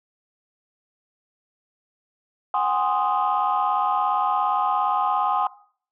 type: chord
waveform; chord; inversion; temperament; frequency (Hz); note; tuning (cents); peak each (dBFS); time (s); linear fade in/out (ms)
sine; Ab dominant seventh; third; equal with one note detuned; 740 / 817.3 / 1046.5 / 1244.5; Gb5 / Ab5 / C6 / Eb6; 0 / -28 / 0 / 0; -25 / -23 / -24 / -25; 2.54-5.47; 2
effects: noise-tail reverb RT60 0.5 s tail -19 dB re dry + tanh soft clip ceiling -12 dBFS